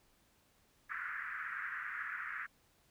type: band-pass noise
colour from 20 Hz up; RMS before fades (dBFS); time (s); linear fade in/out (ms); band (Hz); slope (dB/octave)
white; -42; 0.89-2.47; 20; 1300 to 1900; 48
effects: pink hiss -71 dBFS RMS until 2.9 s